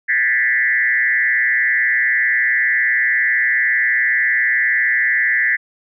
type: tone with frequency modulation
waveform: sine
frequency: 1864.7 Hz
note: A#6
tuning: in tune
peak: -13 dBFS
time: 0.08-5.57 s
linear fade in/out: 20 ms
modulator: 122 Hz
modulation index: 1.7
effects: none